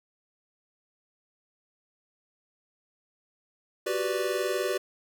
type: chord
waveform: square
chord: G major seventh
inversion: third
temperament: equal with one note detuned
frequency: 370 / 390 / 493.9 / 587.3 Hz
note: F#4 / G4 / B4 / D5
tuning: 0 / -9 / 0 / 0 cents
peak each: -33 dBFS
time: 3.86-4.78 s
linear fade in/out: 10 ms
effects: none